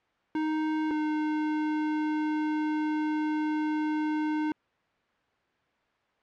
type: tone pair in turn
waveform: square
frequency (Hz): 311.1 / 306.1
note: D#4 / D#4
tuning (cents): 0 / -28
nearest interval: unison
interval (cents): 28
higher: first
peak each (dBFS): -27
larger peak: neither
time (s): 0.35-0.91 / 0.91-4.52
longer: second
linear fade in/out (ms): 2
effects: white hiss -69 dBFS RMS until 6.22 s + low-pass 2000 Hz 12 dB/octave